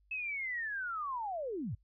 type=linear sweep; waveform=sine; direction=down; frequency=2613 to 77.78 Hz; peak=-35 dBFS; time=0.11-1.75 s; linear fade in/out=5 ms; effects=noise-tail reverb RT60 0.1 s tail -23 dB re dry + added 50 Hz sine -66 dBFS peak until 1.83 s